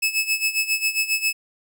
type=tone with tremolo; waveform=sawtooth; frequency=2600 Hz; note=E7; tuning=24 cents flat; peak=-14 dBFS; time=0.02-1.33 s; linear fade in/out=10 ms; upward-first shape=sine; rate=7.4 Hz; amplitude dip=80%; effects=none